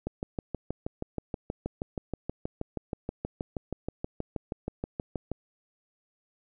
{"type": "click train", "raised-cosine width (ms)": 2, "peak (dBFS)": -18, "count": 34, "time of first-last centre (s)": [0.07, 5.316], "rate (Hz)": 6.29, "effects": []}